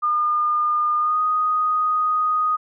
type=tone with pitch glide; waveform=sine; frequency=1213 to 1244.2 Hz; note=D#6 to D#6; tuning=-44 to 0 cents; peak=-17 dBFS; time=0.02-2.57 s; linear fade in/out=20 ms; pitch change=+44 cents; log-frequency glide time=0.98-1.2 s; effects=none